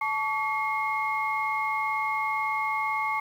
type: tone cluster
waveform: sine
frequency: 871 / 1133 / 2151 Hz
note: A5 / C#6 / C7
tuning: -18 / +37 / +47 cents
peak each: -29 dBFS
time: 0.01-3.2 s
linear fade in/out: 5 ms
effects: tanh soft clip ceiling -16 dBFS + 9-bit